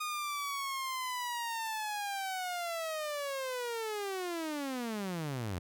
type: linear sweep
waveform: sawtooth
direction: down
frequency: 1234 to 82.41 Hz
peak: -31 dBFS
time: 0-5.59 s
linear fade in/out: 10 ms
effects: none